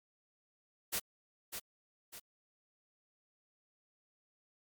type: noise with echo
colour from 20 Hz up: white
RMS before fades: -35 dBFS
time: 0.92-1 s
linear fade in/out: 20 ms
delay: 600 ms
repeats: 2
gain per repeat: -7 dB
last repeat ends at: 2.2 s
effects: Opus 48 kbps